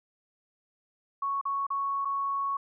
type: tone with dropouts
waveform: sine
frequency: 1108.7 Hz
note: C#6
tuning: in tune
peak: -27 dBFS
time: 1.22-2.57 s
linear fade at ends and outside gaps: 5 ms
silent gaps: 1.413-1.453 / 1.667-1.703 / 2.049-2.053 s
effects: none